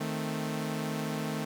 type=chord; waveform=sawtooth; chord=A diminished; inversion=second; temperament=equal; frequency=155.56 / 220 / 261.6 Hz; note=Eb3 / A3 / C4; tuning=0 / 0 / 0 cents; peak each=-31 / -31 / -35 dBFS; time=0-1.45 s; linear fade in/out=10 ms; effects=none